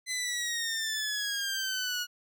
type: exponential sweep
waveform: 15% pulse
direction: down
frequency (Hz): 2038 to 1443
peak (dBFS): -24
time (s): 0.06-2.07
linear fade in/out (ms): 50
effects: none